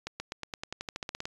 accelerating click train, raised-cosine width 0.2 ms, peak -18 dBFS, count 15, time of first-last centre 0.07-1.255 s, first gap 130 ms, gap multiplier 0.93, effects resampled to 24000 Hz

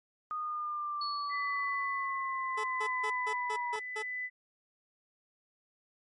sine exponential sweep, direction down, 1238 to 961 Hz, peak -33 dBFS, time 0.31-3.76 s, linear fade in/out 0 ms
sine tone with exponential decay, 4400 Hz, C#8, 14 cents flat, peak -35 dBFS, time 1.01-2.07 s, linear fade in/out 5 ms, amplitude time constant 230 ms
sine tone with tremolo, 1999 Hz, B6, 20 cents sharp, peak -33 dBFS, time 1.29-4.3 s, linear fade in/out 50 ms, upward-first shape sine, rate 0.72 Hz, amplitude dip 45%
20% pulse tone bursts, 432 Hz, A4, 32 cents flat, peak -31 dBFS, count 7, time 2.57-4.027 s, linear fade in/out 10 ms, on 71 ms, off 160 ms
effects MP3 48 kbps

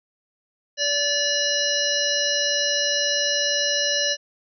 harmonic tone, 579 Hz, D5, 25 cents flat, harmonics 1 / 3 / 5 / 7 / 9 / 10, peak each -27 / -27 / -27 / -27 / -27 / -27 dBFS, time 0.77-4.17 s, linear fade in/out 50 ms, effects none

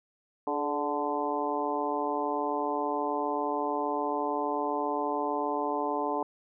harmonic tone with a mistuned harmonic, 146.83 Hz, D3, in tune, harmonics 2 / 3 / 4 / 5 / 6 / 7, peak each -35 / -34 / -36 / -35 / -33 / -35 dBFS, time 0.47-6.23 s, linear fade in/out 2 ms, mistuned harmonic 3, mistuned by -47 cents, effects none

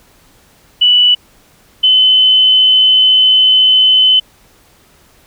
sine tone pair in turn, 2960 / 3038 Hz, F#7 / F#7, 0 / +45 cents, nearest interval unison, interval 45 cents, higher second, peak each -5 dBFS, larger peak neither, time 0.81-1.15 / 1.83-4.2 s, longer second, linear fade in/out 10 ms, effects pink hiss -48 dBFS RMS until 5.26 s

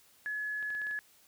sine tone, 1700 Hz, G#6, 40 cents sharp, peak -33 dBFS, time 0.26-0.99 s, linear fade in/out 0 ms
clicks, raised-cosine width 0.3 ms, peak -35 dBFS, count 6, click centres 0.627 / 0.704 / 0.75 / 0.817 / 0.869 / 0.911 s
effects white hiss -63 dBFS RMS until 1.27 s

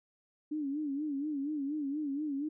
sine tone with vibrato, 290 Hz, D4, 22 cents flat, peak -32 dBFS, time 0.51-2.49 s, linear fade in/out 10 ms, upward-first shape sine, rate 4.2 Hz, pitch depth 110 cents each way, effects none

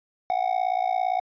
triangle tone with amplitude modulation, 740 Hz, F#5, in tune, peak -16 dBFS, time 0.3-1.2 s, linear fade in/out 0 ms, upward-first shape sine, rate 57.6 Hz, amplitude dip 95%, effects resampled to 11025 Hz

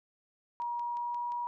sine tone with pitch glide, 953 to 960.7 Hz, A#5 to B5, +38 to -48 cents, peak -32 dBFS, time 0.6-1.47 s, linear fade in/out 0 ms, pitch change +14 cents, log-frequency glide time 0.79-1.27 s
click train, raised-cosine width 0.2 ms, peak -37 dBFS, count 5, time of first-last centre 0.62-1.321 s, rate 5.71 Hz
effects none

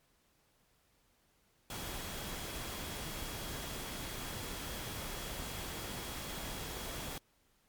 sine tone in noise, 3314 Hz, G#7, 4 cents flat, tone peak -53 dBFS, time 1.7-7.18 s, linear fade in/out 2 ms, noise pink, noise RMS -42 dBFS, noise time 1.7-7.18 s, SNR -14 dB, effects pink hiss -72 dBFS RMS until 7.68 s + MP3 96 kbps

